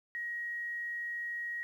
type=tone; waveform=sine; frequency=1893 Hz; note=A#6; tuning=26 cents sharp; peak=-35 dBFS; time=0.15-1.63 s; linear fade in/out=0 ms; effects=11-bit